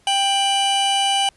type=tone pair together; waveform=45% pulse; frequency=790 / 2970 Hz; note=G5 / F#7; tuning=+13 / +6 cents; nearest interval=octave + major seventh; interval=2293 cents; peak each=-19 dBFS; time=0.07-1.29 s; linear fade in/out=2 ms; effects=pink hiss -57 dBFS RMS until 1.36 s + resampled to 24000 Hz